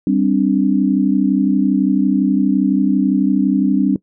sine chord, G suspended fourth, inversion none, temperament equal, 196 / 261.6 / 293.7 Hz, G3 / C4 / D4, 0 / 0 / 0 cents, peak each -16 dBFS, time 0.07-3.96 s, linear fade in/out 2 ms, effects noise-tail reverb RT60 0.1 s tail -21 dB re dry

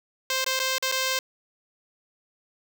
5% pulse tone with dropouts, 523.3 Hz, C5, in tune, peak -12 dBFS, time 0.3-1.19 s, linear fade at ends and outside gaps 2 ms, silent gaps 0.444-0.463 / 0.593-0.599 / 0.783-0.825 / 0.916-0.922 s, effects none

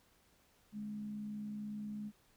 sine tone with frequency modulation, 210 Hz, G#3, 19 cents sharp, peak -40 dBFS, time 0.72-2.12 s, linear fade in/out 50 ms, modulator 62.3 Hz, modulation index 0.24, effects pink hiss -70 dBFS RMS until 2.36 s

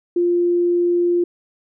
sine tone, 349.2 Hz, F4, in tune, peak -14 dBFS, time 0.16-1.24 s, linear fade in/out 5 ms, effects none

